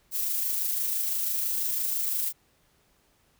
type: noise with amplitude modulation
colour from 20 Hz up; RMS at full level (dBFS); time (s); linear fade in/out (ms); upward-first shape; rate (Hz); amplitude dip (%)
violet; -27; 0.11-2.33; 50; sine; 26; 30
effects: pink hiss -66 dBFS RMS until 3.39 s